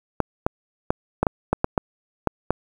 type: clicks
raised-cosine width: 1 ms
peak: -4 dBFS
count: 10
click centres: 0.203 / 0.465 / 0.905 / 1.23 / 1.268 / 1.53 / 1.644 / 1.778 / 2.273 / 2.506 s
effects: 7-bit

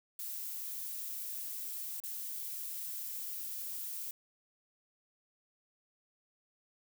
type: noise with dropouts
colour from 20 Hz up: violet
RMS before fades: -41 dBFS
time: 0.19-4.11 s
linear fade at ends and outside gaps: 2 ms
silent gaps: 2.002-2.037 s
effects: none

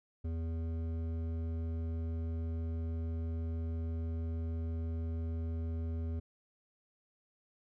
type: tone with hard clipping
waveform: sine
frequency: 82.1 Hz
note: E2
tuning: 6 cents flat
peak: -36 dBFS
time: 0.24-6.2 s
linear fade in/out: 10 ms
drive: 11 dB
effects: none

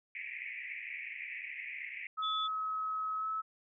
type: band-pass noise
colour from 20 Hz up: white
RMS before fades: -43 dBFS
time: 0.15-2.07 s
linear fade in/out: 2 ms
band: 1900 to 2500 Hz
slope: 96 dB/octave
type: tone with pitch glide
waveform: sine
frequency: 1281 to 1298.9 Hz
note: E6 to E6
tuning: -50 to -26 cents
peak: -33 dBFS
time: 2.17-3.42 s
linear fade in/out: 20 ms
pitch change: +24 cents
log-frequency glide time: 3.17-3.28 s
type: tone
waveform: sine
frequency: 3456 Hz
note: A7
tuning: 32 cents flat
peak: -35 dBFS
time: 2.22-2.48 s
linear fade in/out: 20 ms
effects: none

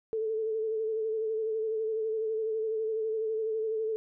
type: tone with vibrato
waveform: sine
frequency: 440 Hz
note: A4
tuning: in tune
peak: -28 dBFS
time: 0.13-3.96 s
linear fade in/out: 0 ms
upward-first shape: sine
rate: 12 Hz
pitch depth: 34 cents each way
effects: none

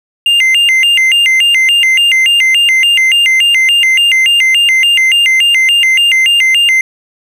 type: tone with vibrato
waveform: triangle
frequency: 2414 Hz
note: D7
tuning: 47 cents sharp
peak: -4 dBFS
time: 0.26-6.81 s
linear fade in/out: 2 ms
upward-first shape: square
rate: 3.5 Hz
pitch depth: 260 cents each way
effects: none

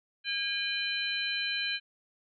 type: harmonic tone with a mistuned harmonic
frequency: 810 Hz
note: G#5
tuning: 43 cents flat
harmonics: 2 / 3 / 4 / 5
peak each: -35 / -35 / -35 / -35 dBFS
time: 0.24-1.8 s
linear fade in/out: 50 ms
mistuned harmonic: 4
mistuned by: -100 cents
effects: none

